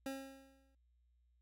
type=tone with exponential decay; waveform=25% pulse; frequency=270 Hz; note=C#4; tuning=45 cents flat; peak=-35 dBFS; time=0.06-0.75 s; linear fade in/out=2 ms; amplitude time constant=150 ms; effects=added 60 Hz sine -70 dBFS peak until 1.41 s